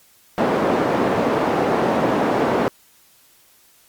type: band-pass noise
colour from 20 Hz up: white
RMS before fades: -19 dBFS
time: 0.38-2.68 s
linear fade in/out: 0 ms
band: 190 to 660 Hz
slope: 12 dB/octave
effects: white hiss -54 dBFS RMS until 3.88 s + Opus 48 kbps